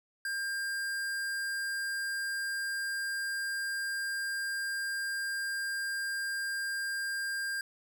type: tone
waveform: square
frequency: 1600 Hz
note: G6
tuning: 35 cents sharp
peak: -33 dBFS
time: 0.25-7.61 s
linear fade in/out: 2 ms
effects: none